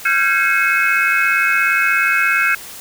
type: tone cluster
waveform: sine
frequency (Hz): 1373 / 1542 / 1639 / 2179 / 2554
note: F6 / G6 / G#6 / C#7 / D#7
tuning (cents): -30 / -29 / -23 / -30 / +45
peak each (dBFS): -19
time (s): 0.05-2.55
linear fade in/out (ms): 5
effects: white hiss -34 dBFS RMS until 2.8 s